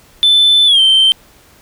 sine tone with pitch glide, 3520 to 3118 Hz, A7 to G7, 0 to -10 cents, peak -4 dBFS, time 0.23-1.12 s, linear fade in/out 0 ms, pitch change -210 cents, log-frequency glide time 0.66-0.8 s, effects tanh soft clip ceiling -4 dBFS + pink hiss -46 dBFS RMS until 1.61 s

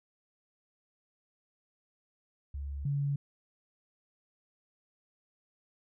sine tone pair in turn, 70.4 / 141.62 Hz, C#2 / C#3, +27 / +37 cents, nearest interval octave, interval 1210 cents, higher second, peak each -35 / -28 dBFS, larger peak second, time 2.54-2.85 / 2.85-3.16 s, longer neither, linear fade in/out 5 ms, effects none

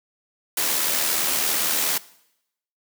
white noise with amplitude modulation, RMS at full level -21 dBFS, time 0.57-1.98 s, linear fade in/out 5 ms, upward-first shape sine, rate 77.4 Hz, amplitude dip 35%, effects noise-tail reverb RT60 0.8 s tail -20 dB re dry + high-pass 200 Hz 12 dB/octave

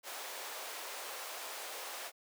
pink high-pass noise, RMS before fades -44 dBFS, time 0.03-2.12 s, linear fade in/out 50 ms, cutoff 490 Hz, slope 24 dB/octave, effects none

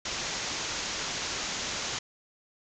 white low-pass noise, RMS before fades -34 dBFS, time 0.05-1.99 s, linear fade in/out 5 ms, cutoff 7100 Hz, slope 96 dB/octave, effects none

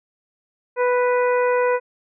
harmonic tone, 493.9 Hz, B4, in tune, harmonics 1 / 2 / 3 / 4 / 5, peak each -17 / -23 / -28 / -31 / -34 dBFS, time 0.76-1.8 s, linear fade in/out 50 ms, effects none

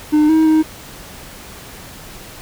triangle tone with pitch steps, 302.6 / 317.3 / 313.7 Hz, D#4 / D#4 / D#4, -48 / +34 / +14 cents, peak -7 dBFS, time 0.12-0.63 s, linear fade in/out 20 ms, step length 170 ms, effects pink hiss -36 dBFS RMS until 2.41 s

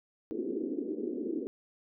pink band-pass noise, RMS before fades -35 dBFS, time 0.31-1.47 s, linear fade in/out 0 ms, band 250 to 420 Hz, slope 48 dB/octave, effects none

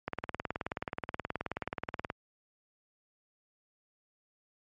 click train, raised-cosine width 0.5 ms, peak -18 dBFS, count 39, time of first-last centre 0.08-2.101 s, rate 18.8 Hz, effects high-pass 60 Hz 12 dB/octave + MP3 48 kbps

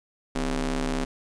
sawtooth ring-modulated tone, 143.9 Hz, D3, 35 cents flat, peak -18 dBFS, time 0.35-1.05 s, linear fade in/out 10 ms, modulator 112 Hz, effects resampled to 22050 Hz + 9-bit

